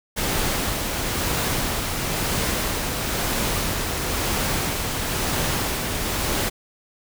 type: noise with tremolo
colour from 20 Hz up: pink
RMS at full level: -23 dBFS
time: 0.16-6.5 s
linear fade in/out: 20 ms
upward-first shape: sine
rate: 1 Hz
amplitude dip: 30%
effects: none